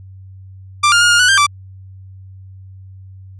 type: tone with pitch steps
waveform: sawtooth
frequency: 1182 / 1407 / 1428 / 1417 / 1480 / 1584 / 1166 Hz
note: D6 / F6 / F6 / F6 / F#6 / G6 / D6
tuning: +11 / +12 / +38 / +25 / 0 / +18 / -13 cents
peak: -5 dBFS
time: 0.83-1.467 s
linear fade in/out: 10 ms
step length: 91 ms
effects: added 95 Hz sine -34 dBFS peak until 3.39 s + resampled to 22050 Hz